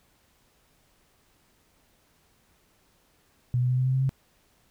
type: tone with pitch steps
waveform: sine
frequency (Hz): 123.47 / 125.12 / 126.79 / 128.49 / 130.21 / 131.95 / 133.71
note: B2 / B2 / B2 / C3 / C3 / C3 / C3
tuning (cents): 0 / +23 / +46 / -31 / -8 / +15 / +38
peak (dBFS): -21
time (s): 3.54-4.093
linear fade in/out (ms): 0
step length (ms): 79
effects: pink hiss -65 dBFS RMS until 4.7 s